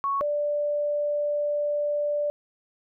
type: tone pair in turn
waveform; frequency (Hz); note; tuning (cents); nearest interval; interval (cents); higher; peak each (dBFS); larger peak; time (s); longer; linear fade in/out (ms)
sine; 1108.7 / 587.3; C#6 / D5; 0 / 0; major seventh; 1100; first; -23; neither; 0.04-0.21 / 0.21-2.3; second; 0
effects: none